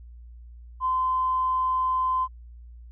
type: tone with tanh clipping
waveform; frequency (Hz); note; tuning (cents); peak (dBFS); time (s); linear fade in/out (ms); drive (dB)
triangle; 1030; C6; -28; -21; 0.8-2.28; 50; 2
effects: added 59 Hz sine -42 dBFS peak until 2.91 s + resampled to 8000 Hz